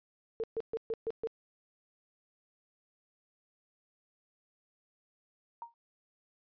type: tone bursts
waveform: sine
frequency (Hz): 450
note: A4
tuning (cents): +39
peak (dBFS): -31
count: 6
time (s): 0.4-1.272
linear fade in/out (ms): 0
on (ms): 37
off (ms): 130
type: tone with exponential decay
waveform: sine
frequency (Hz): 933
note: A#5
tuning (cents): +1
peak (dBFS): -36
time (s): 5.62-5.74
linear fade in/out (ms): 1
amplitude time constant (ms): 26
effects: resampled to 11025 Hz